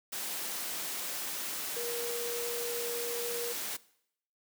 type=tone in noise; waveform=sine; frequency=475.1 Hz; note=A#4; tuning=33 cents sharp; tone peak=-36 dBFS; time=1.76-3.53 s; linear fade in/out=10 ms; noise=white; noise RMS=-37 dBFS; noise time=0.12-3.77 s; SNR=-2 dB; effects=noise-tail reverb RT60 0.7 s tail -20 dB re dry + high-pass 200 Hz 12 dB/octave